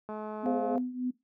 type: click train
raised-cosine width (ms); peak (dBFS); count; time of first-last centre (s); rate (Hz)
1; -26; 144; 0.09-0.758; 214
type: tone with tremolo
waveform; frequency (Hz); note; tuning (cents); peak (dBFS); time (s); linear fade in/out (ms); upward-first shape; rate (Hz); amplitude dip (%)
sine; 250.9; B3; +28; -27; 0.43-1.11; 10; triangle; 3.5; 80
type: chord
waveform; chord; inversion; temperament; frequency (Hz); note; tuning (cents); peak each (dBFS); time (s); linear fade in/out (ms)
sine; F minor; first; equal; 415.3 / 523.3 / 698.5; Ab4 / C5 / F5; 0 / 0 / 0; -35 / -35 / -32; 0.46-0.78; 0
effects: noise-tail reverb RT60 0.2 s tail -18 dB re dry + high-pass 100 Hz 12 dB/octave